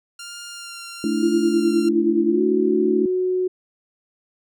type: tone with vibrato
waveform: 10% pulse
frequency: 1393 Hz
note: F6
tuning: 5 cents flat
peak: -25 dBFS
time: 0.19-1.89 s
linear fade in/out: 5 ms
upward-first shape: sine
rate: 1.1 Hz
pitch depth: 15 cents each way
type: chord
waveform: sine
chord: A suspended fourth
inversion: none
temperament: equal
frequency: 220 / 293.7 / 329.6 Hz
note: A3 / D4 / E4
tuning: 0 / 0 / 0 cents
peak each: -23 dBFS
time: 1.04-3.06 s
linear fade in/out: 2 ms
type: tone with pitch glide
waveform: sine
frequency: 339.2 to 367.8 Hz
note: E4 to F#4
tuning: +50 to -10 cents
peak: -18 dBFS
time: 1.22-3.48 s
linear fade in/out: 10 ms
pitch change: +140 cents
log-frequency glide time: 2.28-2.42 s
effects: none